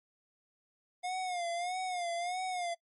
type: tone with vibrato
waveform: square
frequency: 714 Hz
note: F5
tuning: 38 cents sharp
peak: -34 dBFS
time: 1.03-2.75 s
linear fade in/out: 20 ms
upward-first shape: sine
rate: 1.6 Hz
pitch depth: 81 cents each way
effects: noise-tail reverb RT60 0.1 s tail -22 dB re dry + MP3 48 kbps